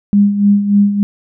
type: tone with tremolo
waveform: sine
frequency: 202.9 Hz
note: G#3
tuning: 40 cents flat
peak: -5 dBFS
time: 0.13-1.03 s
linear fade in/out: 0 ms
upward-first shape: sine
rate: 3.4 Hz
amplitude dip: 65%
effects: none